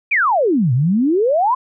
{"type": "exponential two-way sweep", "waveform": "sine", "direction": "down then up", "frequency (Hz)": [2514, 116.54, 1059], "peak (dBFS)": -12, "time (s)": [0.11, 1.55], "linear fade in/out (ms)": 10, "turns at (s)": 0.73, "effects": []}